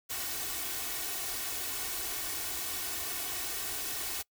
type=noise with comb filter; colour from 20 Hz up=white; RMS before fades=-36 dBFS; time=0.09-4.23 s; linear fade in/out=20 ms; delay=2.7 ms; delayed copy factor=+0.75; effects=noise-tail reverb RT60 0.1 s tail -24 dB re dry